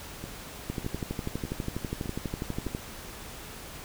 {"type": "two click trains", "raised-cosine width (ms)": 3, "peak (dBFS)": [-24, -18], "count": [5, 26], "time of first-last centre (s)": [[0.24, 2.664], [0.7, 2.749]], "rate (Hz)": [1.65, 12.2], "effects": ["pink hiss -43 dBFS RMS until 3.84 s"]}